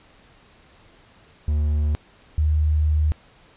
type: tone pair in turn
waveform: triangle / sine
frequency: 75 / 76.49 Hz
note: D2 / D#2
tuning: +37 / -29 cents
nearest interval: unison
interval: 34 cents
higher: second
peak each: -16 dBFS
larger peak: neither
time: 1.48-1.95 / 2.38-3.12 s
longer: second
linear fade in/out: 0 ms
effects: pink hiss -53 dBFS RMS until 3.56 s + resampled to 8000 Hz